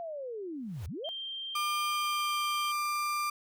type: linear two-way sweep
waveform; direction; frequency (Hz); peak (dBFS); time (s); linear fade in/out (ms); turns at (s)
sine; down then up; 698.5 to 67.9 to 698.5; -36; 0-1.09; 0; 0.87
type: noise with exponential growth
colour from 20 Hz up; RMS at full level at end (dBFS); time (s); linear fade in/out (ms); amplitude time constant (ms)
pink; -48; 0.53-0.86; 1; 70
type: tone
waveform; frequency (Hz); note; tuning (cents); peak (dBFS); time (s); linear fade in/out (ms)
sine; 3164; G7; +15; -36; 1.04-2.72; 10
type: tone with pitch glide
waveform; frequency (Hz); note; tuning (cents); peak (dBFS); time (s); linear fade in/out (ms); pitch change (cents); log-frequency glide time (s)
35% pulse; 1200 to 1190.3; D6 to D6; +37 to +23; -28; 1.55-3.3; 5; -14; 1.86-2.41
effects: none